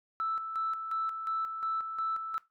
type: tone with tremolo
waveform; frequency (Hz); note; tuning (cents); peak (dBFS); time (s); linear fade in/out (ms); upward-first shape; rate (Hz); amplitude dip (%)
sine; 1318.5; E6; 0; -28; 0.2-2.38; 0; square; 2.8; 55
effects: noise-tail reverb RT60 0.2 s tail -19 dB re dry + tanh soft clip ceiling -24 dBFS